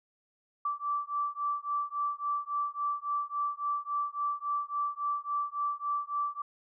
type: beating tone pair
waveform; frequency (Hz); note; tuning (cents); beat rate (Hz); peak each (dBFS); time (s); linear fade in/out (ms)
sine; 1162 / 1165.6; D6 / D6; -19 / -13; 3.6; -33 / -33; 0.65-6.42; 5
effects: none